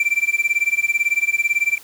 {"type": "tone with tremolo", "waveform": "triangle", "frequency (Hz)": 2349, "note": "D7", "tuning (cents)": 0, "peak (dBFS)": -11, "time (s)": [0, 1.78], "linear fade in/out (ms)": 2, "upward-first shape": "sine", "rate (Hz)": 18, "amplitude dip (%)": 95, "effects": ["white hiss -44 dBFS RMS until 1.83 s"]}